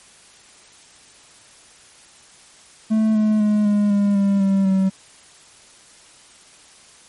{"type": "tone with pitch steps", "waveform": "triangle", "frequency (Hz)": [218.5, 214.4, 210.3, 206.4, 202.5, 198.64, 194.89, 191.21], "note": ["A3", "A3", "G#3", "G#3", "G#3", "G3", "G3", "G3"], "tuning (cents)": [-12, -45, 22, -10, -43, 23, -10, -43], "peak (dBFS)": -12, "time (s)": [2.9, 4.9], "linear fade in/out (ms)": 20, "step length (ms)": 250, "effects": ["white hiss -48 dBFS RMS until 7.08 s", "MP3 48 kbps"]}